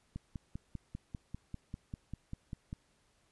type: click train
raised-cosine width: 5 ms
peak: -28 dBFS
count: 14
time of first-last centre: 0.16-2.729 s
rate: 5.06 Hz
effects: pink hiss -72 dBFS RMS until 3.31 s + resampled to 24000 Hz